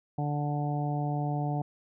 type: harmonic tone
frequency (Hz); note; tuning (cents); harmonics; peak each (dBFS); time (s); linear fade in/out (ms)
146.5; D3; -4; 1 / 2 / 3 / 4 / 5 / 6; -29 / -36 / -43 / -42 / -35 / -43; 0.18-1.62; 5
effects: none